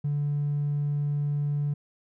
triangle tone, 145.3 Hz, D3, 18 cents flat, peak -21 dBFS, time 0.04-1.74 s, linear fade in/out 10 ms, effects tanh soft clip ceiling -21 dBFS

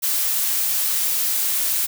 blue noise, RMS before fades -21 dBFS, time 0.02-1.87 s, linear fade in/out 20 ms, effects none

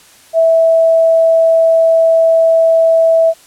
sine tone, 655 Hz, E5, 11 cents flat, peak -6 dBFS, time 0.33-3.34 s, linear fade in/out 50 ms, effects white hiss -43 dBFS RMS until 3.46 s + low-pass 11000 Hz 12 dB/octave

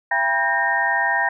sine tone cluster, 675 / 795 / 966 / 1589 / 1845 Hz, E5 / G5 / B5 / G6 / A#6, +41 / +24 / -39 / +23 / -18 cents, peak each -28 / -24 / -25 / -25 / -20 dBFS, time 0.11-1.29 s, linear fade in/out 5 ms, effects none

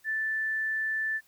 sine tone, 1760 Hz, A6, in tune, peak -27 dBFS, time 0.04-1.21 s, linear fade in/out 50 ms, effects white hiss -64 dBFS RMS until 1.27 s

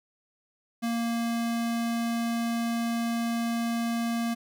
square tone, 232.5 Hz, A#3, 4 cents flat, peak -27 dBFS, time 0.82-4.35 s, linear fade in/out 20 ms, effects none

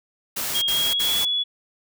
white noise bursts, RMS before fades -27 dBFS, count 3, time 0.36-1.252 s, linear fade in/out 10 ms, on 260 ms, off 56 ms
sine tone with pitch glide, 3257 to 3399 Hz, G#7 to G#7, -34 to +39 cents, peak -20 dBFS, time 0.54-1.44 s, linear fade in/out 20 ms, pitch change +73 cents, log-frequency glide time 0.71-1.24 s
effects none

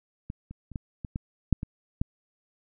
clicks, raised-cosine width 5 ms, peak -22 / -28 / -30 / -20 / -22 / -18 / -7 / -20 / -13 dBFS, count 9, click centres 0.301 / 0.51 / 0.717 / 0.758 / 1.048 / 1.159 / 1.527 / 1.631 / 2.015 s, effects none

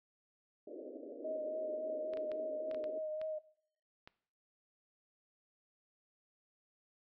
white band-pass noise, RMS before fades -48 dBFS, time 0.67-2.99 s, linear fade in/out 5 ms, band 250 to 620 Hz, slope 96 dB/octave
sine tone with vibrato, 622.3 Hz, D#5, in tune, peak -37 dBFS, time 1.24-3.39 s, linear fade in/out 10 ms, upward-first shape sine, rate 3.6 Hz, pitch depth 21 cents each way
clicks, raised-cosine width 0.3 ms, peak -35 dBFS, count 8, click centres 2.136 / 2.172 / 2.317 / 2.713 / 2.746 / 2.841 / 3.215 / 4.075 s
effects noise-tail reverb RT60 0.6 s tail -19 dB re dry

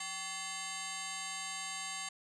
sine tone with frequency modulation, 2685 Hz, E7, 31 cents sharp, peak -38 dBFS, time 0-2.09 s, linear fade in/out 5 ms, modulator 954 Hz, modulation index 6.2, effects none

